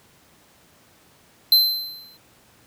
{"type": "tone with exponential decay", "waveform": "square", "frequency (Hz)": 4090, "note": "C8", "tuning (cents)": -40, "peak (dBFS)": -10, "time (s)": [1.52, 2.17], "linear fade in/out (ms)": 2, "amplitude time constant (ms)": 140, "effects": ["pink hiss -55 dBFS RMS until 2.66 s", "high-pass 80 Hz 12 dB/octave"]}